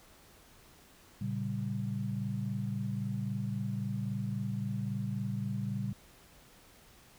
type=chord; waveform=sine; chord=G diminished; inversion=first; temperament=equal with one note detuned; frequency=114.87 / 138.59 / 196 Hz; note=Bb2 / Db3 / G3; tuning=-25 / 0 / 0 cents; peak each=-36 / -38 / -36 dBFS; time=1.21-5.93 s; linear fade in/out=5 ms; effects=pink hiss -59 dBFS RMS until 7.18 s